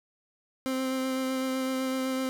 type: tone with vibrato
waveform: 30% pulse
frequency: 261.6 Hz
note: C4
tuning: in tune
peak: -25 dBFS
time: 0.66-2.29 s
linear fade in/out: 0 ms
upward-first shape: sine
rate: 7.9 Hz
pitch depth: 12 cents each way
effects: none